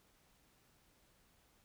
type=silence; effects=pink hiss -71 dBFS RMS until 1.64 s